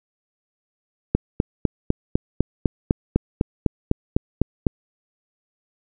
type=click train; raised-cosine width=3 ms; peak=-3 dBFS; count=15; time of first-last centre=1.15-4.668 s; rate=3.98 Hz; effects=none